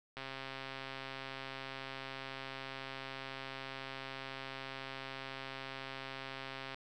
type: click train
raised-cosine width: 0.3 ms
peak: -27 dBFS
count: 882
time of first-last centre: 0.17-6.745 s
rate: 134 Hz
effects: none